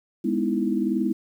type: chord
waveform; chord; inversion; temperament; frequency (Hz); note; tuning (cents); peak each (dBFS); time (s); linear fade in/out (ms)
sine; E major seventh; first; just; 206 / 247.2 / 309 / 329.6; G#3 / B3 / D#4 / E4; -14 / +2 / -12 / 0; -26 / -26 / -29 / -26; 0.24-1.13; 10
effects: 9-bit